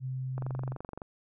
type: tone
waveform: sine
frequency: 130 Hz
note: C3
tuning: 11 cents flat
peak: -32 dBFS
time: 0-0.77 s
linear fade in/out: 50 ms
type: click train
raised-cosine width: 1 ms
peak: -26 dBFS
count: 16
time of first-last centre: 0.38-1.018 s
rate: 23.5 Hz
effects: none